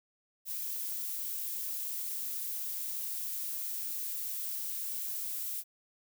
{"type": "noise", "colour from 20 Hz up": "violet", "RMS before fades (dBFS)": -37, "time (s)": [0.45, 5.64], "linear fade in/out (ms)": 50, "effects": []}